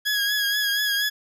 20% pulse tone with vibrato, 1661.2 Hz, G#6, in tune, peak -16 dBFS, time 0.05-1.1 s, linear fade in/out 20 ms, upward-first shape triangle, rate 4.2 Hz, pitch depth 45 cents each way, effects none

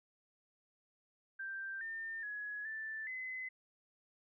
sine tone with pitch steps, 1573 / 1800 / 1681 / 1764 / 2033 Hz, G6 / A6 / G#6 / A6 / B6, +6 / +39 / +20 / +4 / +50 cents, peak -40 dBFS, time 1.39-3.49 s, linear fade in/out 10 ms, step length 420 ms, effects none

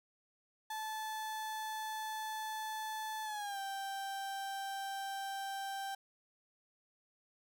35% pulse tone with pitch glide, 870 to 784.1 Hz, A5 to G5, -20 to 0 cents, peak -37 dBFS, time 0.7-5.95 s, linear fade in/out 5 ms, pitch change -180 cents, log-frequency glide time 3.24-3.59 s, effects none

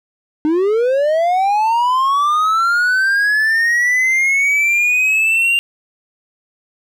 triangle linear sweep, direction up, 297.4 to 2794 Hz, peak -10 dBFS, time 0.45-5.59 s, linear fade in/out 0 ms, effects none

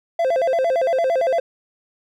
triangle tone with vibrato, 594 Hz, D5, 20 cents sharp, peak -14 dBFS, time 0.19-1.4 s, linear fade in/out 5 ms, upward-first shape square, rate 8.8 Hz, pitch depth 220 cents each way, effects none

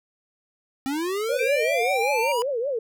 square linear sweep, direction up, 260 to 987.8 Hz, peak -25 dBFS, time 0.86-2.42 s, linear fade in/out 0 ms
sine tone with vibrato, 511 Hz, C5, 41 cents flat, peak -23 dBFS, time 1.29-2.79 s, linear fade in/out 5 ms, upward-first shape triangle, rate 5.2 Hz, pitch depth 260 cents each way
sine tone, 2361 Hz, D7, 9 cents sharp, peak -26 dBFS, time 1.39-2.32 s, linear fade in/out 2 ms
effects none

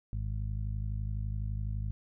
harmonic tone, 51.91 Hz, G#1, in tune, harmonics 1 / 2 / 3 / 4, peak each -34 / -35 / -46 / -49 dBFS, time 0.13-1.91 s, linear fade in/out 0 ms, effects none

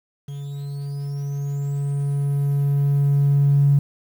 triangle tone with level ramp, 141.4 Hz, C#3, 35 cents sharp, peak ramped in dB -27 to -8 dBFS, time 0.28-3.79 s, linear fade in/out 5 ms, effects tanh soft clip ceiling -10 dBFS + 8-bit

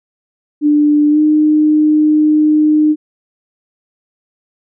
sine tone with pitch glide, 296.4 to 304.9 Hz, D4 to D#4, +16 to -35 cents, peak -7 dBFS, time 0.61-2.96 s, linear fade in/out 50 ms, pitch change +49 cents, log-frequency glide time 1.1-1.19 s, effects none

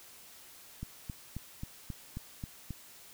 click train, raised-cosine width 5 ms, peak -26 dBFS, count 8, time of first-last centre 0.83-2.707 s, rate 3.73 Hz, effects white hiss -54 dBFS RMS until 3.13 s

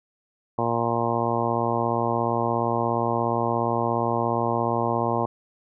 harmonic tone, 117.1 Hz, A#2, 8 cents sharp, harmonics 1 / 2 / 3 / 4 / 5 / 6 / 7 / 8 / 9, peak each -30 / -30 / -30 / -30 / -30 / -30 / -30 / -30 / -30 dBFS, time 0.58-5.26 s, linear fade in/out 5 ms, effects none

